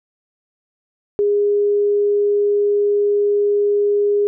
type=tone; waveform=sine; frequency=410 Hz; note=G#4; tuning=22 cents flat; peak=-13 dBFS; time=1.19-4.27 s; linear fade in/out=0 ms; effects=none